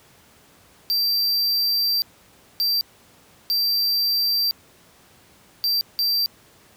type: tone bursts at uneven times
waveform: square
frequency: 4699 Hz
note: D8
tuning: in tune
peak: -19 dBFS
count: 5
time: 0.9-2.02 / 2.6-2.81 / 3.5-4.51 / 5.64-5.81 / 5.99-6.26 s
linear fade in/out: 0 ms
effects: pink hiss -53 dBFS RMS until 6.76 s + high-pass 80 Hz 12 dB/octave